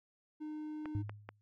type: tone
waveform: triangle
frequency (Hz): 305.5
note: D#4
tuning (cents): -32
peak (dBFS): -38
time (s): 0.4-1.03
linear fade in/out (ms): 20
type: clicks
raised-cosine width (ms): 0.5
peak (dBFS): -29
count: 3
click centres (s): 0.857 / 1.095 / 1.29
type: tone with exponential decay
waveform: sine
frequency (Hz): 103.83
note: G#2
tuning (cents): 0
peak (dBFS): -31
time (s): 0.95-1.41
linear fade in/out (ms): 0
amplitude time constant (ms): 99
effects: none